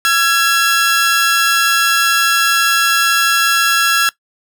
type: tone pair together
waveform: sawtooth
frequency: 1353 / 1664.8 Hz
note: E6 / G#6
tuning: +45 / +4 cents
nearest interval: major third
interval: 359 cents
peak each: -10 dBFS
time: 0.05-4.09 s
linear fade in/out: 0 ms
effects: noise-tail reverb RT60 0.1 s tail -20 dB re dry